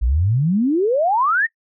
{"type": "exponential sweep", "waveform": "sine", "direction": "up", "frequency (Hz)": [53, 1908], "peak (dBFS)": -14, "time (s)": [0.01, 1.47], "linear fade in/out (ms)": 20, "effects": ["noise-tail reverb RT60 0.1 s tail -23 dB re dry"]}